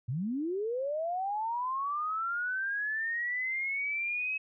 sine linear sweep, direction up, 110 to 2570 Hz, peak -30 dBFS, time 0.08-4.38 s, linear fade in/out 10 ms, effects none

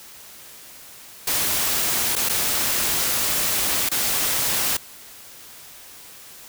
white noise with dropouts, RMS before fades -22 dBFS, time 1.27-4.77 s, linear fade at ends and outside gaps 5 ms, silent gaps 2.155-2.162 / 2.29-2.294 / 3.89-3.914 s, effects white hiss -43 dBFS RMS until 6.48 s

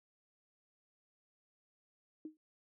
sine tone with exponential decay, 311.1 Hz, D#4, in tune, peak -38 dBFS, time 2.25-2.37 s, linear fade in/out 2 ms, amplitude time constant 26 ms, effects high-pass 200 Hz 12 dB/octave

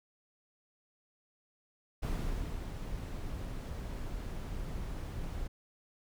brown noise with ADSR envelope, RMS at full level -33 dBFS, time 2.02-5.48 s, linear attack 15 ms, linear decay 550 ms, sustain -6 dB, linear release 14 ms, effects none

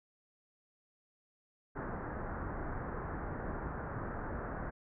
pink low-pass noise, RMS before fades -40 dBFS, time 1.75-4.71 s, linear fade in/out 20 ms, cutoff 1700 Hz, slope 48 dB/octave, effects none

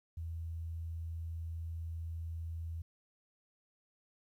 sine tone, 82.41 Hz, E2, in tune, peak -38 dBFS, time 0.17-2.82 s, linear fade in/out 5 ms, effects 12-bit

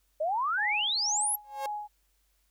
sine exponential sweep, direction up, 587.3 to 11840 Hz, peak -26 dBFS, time 0.2-1.36 s, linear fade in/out 10 ms
sine tone with tremolo, 836 Hz, G#5, 11 cents sharp, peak -31 dBFS, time 0.57-1.88 s, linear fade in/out 20 ms, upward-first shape sine, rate 2 Hz, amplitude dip 90%
sawtooth tone with exponential growth, 541 Hz, C#5, 42 cents flat, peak -28 dBFS, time 1.44-1.66 s, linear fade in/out 2 ms, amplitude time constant 47 ms
effects added 48 Hz sine -70 dBFS peak until 2.5 s + white hiss -73 dBFS RMS until 2.5 s

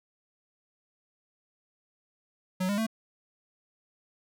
square tone with pitch steps, 185 / 202.9 / 222.6 Hz, F#3 / G#3 / A3, 0 / -40 / +20 cents, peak -27 dBFS, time 2.6-2.867 s, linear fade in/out 10 ms, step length 89 ms, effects none

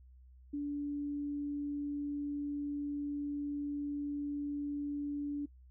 sine tone, 288.8 Hz, D4, 29 cents flat, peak -34 dBFS, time 0.53-5.46 s, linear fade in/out 10 ms, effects noise-tail reverb RT60 0.1 s tail -22 dB re dry + added 63 Hz sine -55 dBFS peak until 5.7 s

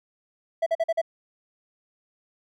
triangle tone bursts, 659.3 Hz, E5, in tune, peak -18 dBFS, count 5, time 0.62-1.016 s, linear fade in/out 10 ms, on 44 ms, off 44 ms, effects none

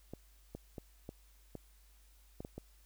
clicks, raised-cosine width 2 ms, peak -30 dBFS, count 8, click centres 0.136 / 0.55 / 0.782 / 1.091 / 1.553 / 2.405 / 2.449 / 2.58 s, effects added 50 Hz sine -61 dBFS peak until 2.85 s + white hiss -69 dBFS RMS until 2.85 s

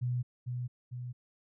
sine tone with echo, 123.47 Hz, B2, in tune, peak -29 dBFS, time 0.01-0.23 s, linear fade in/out 20 ms, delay 450 ms, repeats 2, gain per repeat -4 dB, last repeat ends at 1.13 s, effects none

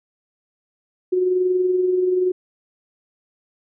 sine tone with amplitude modulation, 366.1 Hz, F#4, 18 cents flat, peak -14 dBFS, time 1.12-2.32 s, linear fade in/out 10 ms, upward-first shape sine, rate 21 Hz, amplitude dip 40%, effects none

